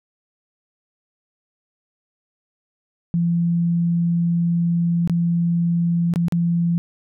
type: tone with dropouts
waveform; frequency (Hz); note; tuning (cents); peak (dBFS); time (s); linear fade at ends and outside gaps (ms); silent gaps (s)
sine; 170.5; F3; -41; -16; 3.14-6.78; 0; 5.075-5.097 / 6.138-6.159 / 6.283-6.323
effects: none